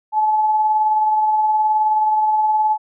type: tone with tremolo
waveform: sine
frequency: 860 Hz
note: A5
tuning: 40 cents flat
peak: -12 dBFS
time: 0.12-2.78 s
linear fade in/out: 50 ms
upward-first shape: sine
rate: 19 Hz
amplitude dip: 30%
effects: none